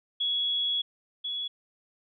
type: tone pair in turn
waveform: sine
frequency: 3356 / 3377 Hz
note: G#7 / G#7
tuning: +17 / +28 cents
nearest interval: unison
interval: 11 cents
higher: second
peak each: -25 / -30 dBFS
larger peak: first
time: 0.2-0.82 / 1.24-1.48 s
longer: first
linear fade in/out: 10 ms
effects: none